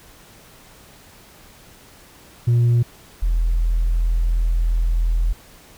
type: tone pair in turn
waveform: sine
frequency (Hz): 119.1 / 41.49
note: A#2 / E1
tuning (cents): +38 / +12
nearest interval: octave + tritone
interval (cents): 1826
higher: first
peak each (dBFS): -10 / -14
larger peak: first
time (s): 2.47-2.83 / 3.22-5.33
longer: second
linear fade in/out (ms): 10
effects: tanh soft clip ceiling -12 dBFS + pink hiss -47 dBFS RMS until 5.77 s